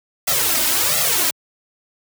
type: noise with flanger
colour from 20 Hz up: white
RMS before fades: -18 dBFS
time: 0.27-1.31 s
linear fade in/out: 10 ms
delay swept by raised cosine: 1.5 to 3.3 ms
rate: 1.4 Hz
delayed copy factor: +0.85
effects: high-pass 80 Hz 12 dB/octave